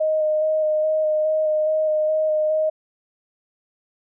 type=tone with vibrato; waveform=sine; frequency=620 Hz; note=D#5; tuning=6 cents flat; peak=-17 dBFS; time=0-2.7 s; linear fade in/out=10 ms; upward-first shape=square; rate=2.4 Hz; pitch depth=12 cents each way; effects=none